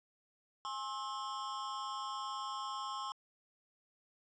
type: tone with amplitude modulation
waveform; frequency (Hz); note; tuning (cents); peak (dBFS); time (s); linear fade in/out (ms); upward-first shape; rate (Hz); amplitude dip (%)
square; 1067; C6; +34; -35; 0.65-3.12; 0; sine; 238; 100
effects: resampled to 16000 Hz + 11-bit